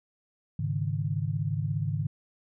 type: chord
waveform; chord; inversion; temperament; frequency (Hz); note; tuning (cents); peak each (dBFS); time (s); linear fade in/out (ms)
sine; Ab suspended fourth; none; equal; 103.83 / 138.59 / 155.56; Ab2 / Db3 / Eb3; 0 / 0 / 0; -31; 0.59-2.07; 5
effects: none